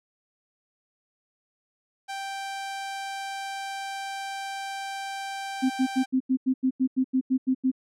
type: tone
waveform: sawtooth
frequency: 784 Hz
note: G5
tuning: in tune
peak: -28 dBFS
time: 2.08-6.06 s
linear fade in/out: 20 ms
type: tone bursts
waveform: sine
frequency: 260 Hz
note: C4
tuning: 11 cents flat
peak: -19 dBFS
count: 13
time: 5.62-7.716 s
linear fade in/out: 20 ms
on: 80 ms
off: 88 ms
effects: low-pass 9000 Hz 12 dB/octave